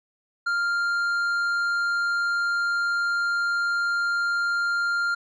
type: tone with tanh clipping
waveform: sine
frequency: 1396.9 Hz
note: F6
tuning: in tune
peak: -23 dBFS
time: 0.46-5.15 s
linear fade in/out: 10 ms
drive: 7 dB
effects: none